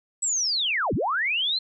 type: linear two-way sweep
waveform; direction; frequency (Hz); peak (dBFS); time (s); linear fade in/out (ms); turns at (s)
sine; down then up; 7960 to 63.2 to 4212; -22; 0.22-1.59; 10; 0.94
effects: none